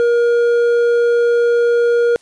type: tone with hard clipping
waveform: sine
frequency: 473.8 Hz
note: A#4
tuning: 28 cents sharp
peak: -12 dBFS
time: 0-2.16 s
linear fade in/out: 0 ms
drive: 5 dB
effects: white hiss -52 dBFS RMS until 2.21 s + resampled to 22050 Hz